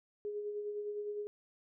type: tone with tremolo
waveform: sine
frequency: 415.3 Hz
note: G#4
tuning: in tune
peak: -35 dBFS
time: 0.25-1.27 s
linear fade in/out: 0 ms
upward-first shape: sine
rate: 9.8 Hz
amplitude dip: 40%
effects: none